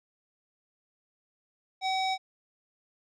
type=tone with low-pass filter; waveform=square; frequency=760 Hz; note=F#5; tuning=46 cents sharp; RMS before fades=-29 dBFS; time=1.81-2.18 s; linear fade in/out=50 ms; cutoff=4600 Hz; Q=2.6; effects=none